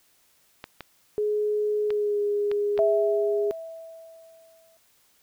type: clicks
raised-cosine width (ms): 0.3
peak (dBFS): -20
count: 5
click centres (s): 0.641 / 0.807 / 1.905 / 2.515 / 2.777
type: tone with pitch glide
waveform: sine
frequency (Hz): 420.5 to 411.4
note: G#4 to G#4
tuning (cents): +22 to -16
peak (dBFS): -22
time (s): 1.18-3.51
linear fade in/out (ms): 0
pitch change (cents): -38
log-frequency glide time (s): 1.87-2.2
type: tone with exponential decay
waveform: sine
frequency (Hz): 655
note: E5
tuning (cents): -11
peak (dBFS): -18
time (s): 2.79-4.77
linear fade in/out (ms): 0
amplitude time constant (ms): 430
effects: white hiss -63 dBFS RMS until 5.22 s

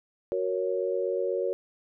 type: chord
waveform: sine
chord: F# major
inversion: none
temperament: equal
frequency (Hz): 370 / 466.2 / 554.4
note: F#4 / A#4 / C#5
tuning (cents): 0 / 0 / 0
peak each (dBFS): -30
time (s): 0.32-1.53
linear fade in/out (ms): 0
effects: none

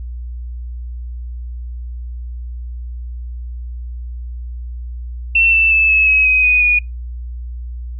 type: tone with pitch steps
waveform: sine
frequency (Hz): 2695 / 2659 / 2624 / 2590 / 2556 / 2522 / 2489 / 2456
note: E7 / E7 / E7 / E7 / D#7 / D#7 / D#7 / D#7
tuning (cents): +38 / +14 / -9 / -31 / +46 / +23 / 0 / -23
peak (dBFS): -9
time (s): 5.35-6.79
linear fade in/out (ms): 5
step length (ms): 180
effects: noise-tail reverb RT60 0.2 s tail -26 dB re dry + added 60 Hz sine -24 dBFS peak until 7.99 s

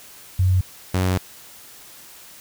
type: tone pair in turn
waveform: sine / sawtooth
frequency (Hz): 92.5 / 92.5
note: F#2 / F#2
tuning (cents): 0 / 0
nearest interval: unison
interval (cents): 0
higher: neither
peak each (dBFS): -14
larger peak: neither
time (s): 0.39-0.61 / 0.94-1.18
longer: second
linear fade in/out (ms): 5
effects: white hiss -44 dBFS RMS until 2.4 s

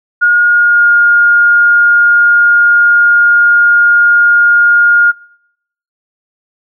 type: tone with pitch glide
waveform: sine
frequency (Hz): 1432 to 1419.6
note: F6 to F6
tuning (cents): +43 to +28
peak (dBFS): -4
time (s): 0.21-5.12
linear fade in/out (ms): 20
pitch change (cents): -15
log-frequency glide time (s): 0.43-0.9
effects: noise-tail reverb RT60 0.8 s tail -25 dB re dry

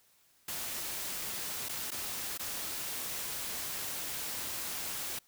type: noise with dropouts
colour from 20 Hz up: white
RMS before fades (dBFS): -38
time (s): 0.48-5.19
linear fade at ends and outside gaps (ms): 5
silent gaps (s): 1.687-1.692 / 1.906-1.916 / 2.377-2.394
effects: white hiss -67 dBFS RMS until 5.27 s

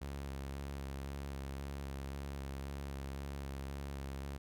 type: tone with vibrato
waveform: sawtooth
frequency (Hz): 69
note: C#2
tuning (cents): -7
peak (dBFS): -37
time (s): 0.01-4.38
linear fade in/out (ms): 10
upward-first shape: square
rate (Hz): 1.9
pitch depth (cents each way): 20
effects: none

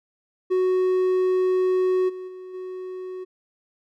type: tone with level steps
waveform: triangle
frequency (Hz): 370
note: F#4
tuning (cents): 0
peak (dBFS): -16 / -30 / -34 / -29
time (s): 0.5-3.25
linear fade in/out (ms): 20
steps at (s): 2.08 / 2.27 / 2.53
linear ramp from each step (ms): 20
effects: none

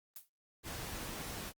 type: noise with exponential decay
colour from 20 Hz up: blue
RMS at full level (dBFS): -43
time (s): 0.16-0.29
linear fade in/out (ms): 2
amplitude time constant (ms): 28
type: noise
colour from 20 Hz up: pink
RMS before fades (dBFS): -43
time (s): 0.63-1.53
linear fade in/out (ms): 50
effects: Opus 32 kbps

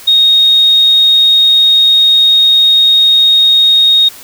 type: tone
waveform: sine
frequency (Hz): 3729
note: A#7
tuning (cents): 0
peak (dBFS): -4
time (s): 0.07-4.09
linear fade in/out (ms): 10
effects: white hiss -33 dBFS RMS until 4.23 s

